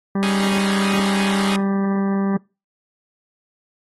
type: harmonic tone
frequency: 196.4 Hz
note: G3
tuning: 4 cents sharp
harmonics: 1 / 2 / 3 / 4 / 5 / 6 / 8 / 9 / 10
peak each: -18 / -27 / -34 / -34 / -36 / -34 / -41 / -43 / -45 dBFS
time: 0.15-2.37 s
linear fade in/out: 5 ms
type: chord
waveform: 5% pulse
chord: C# suspended second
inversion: none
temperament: equal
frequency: 277.2 / 311.1 / 415.3 Hz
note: C#4 / D#4 / G#4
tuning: 0 / 0 / 0 cents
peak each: -17 dBFS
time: 0.23-1.56 s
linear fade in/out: 0 ms
effects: noise-tail reverb RT60 0.3 s tail -24 dB re dry + AAC 32 kbps